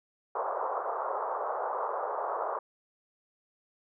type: band-pass noise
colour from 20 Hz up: white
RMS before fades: -33 dBFS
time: 0.35-2.59 s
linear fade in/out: 5 ms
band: 440 to 1200 Hz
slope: 48 dB/octave
effects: none